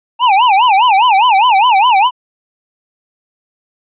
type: tone with vibrato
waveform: square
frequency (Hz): 879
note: A5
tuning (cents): -2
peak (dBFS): -7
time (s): 0.19-2.11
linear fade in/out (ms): 50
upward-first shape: sine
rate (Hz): 4.9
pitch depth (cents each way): 250
effects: resampled to 8000 Hz